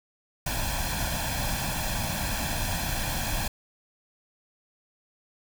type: noise with comb filter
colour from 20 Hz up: pink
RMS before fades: -29 dBFS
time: 0.46-3.48 s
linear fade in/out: 5 ms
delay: 1.2 ms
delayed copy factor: +0.75
effects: none